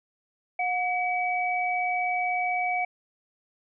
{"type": "tone pair together", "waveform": "sine", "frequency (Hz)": [724.5, 2279], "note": ["F#5", "C#7"], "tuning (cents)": [-37, 47], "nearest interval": "octave + minor sixth", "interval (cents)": 1984, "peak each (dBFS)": [-26, -28], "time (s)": [0.59, 2.85], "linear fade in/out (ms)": 5, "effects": []}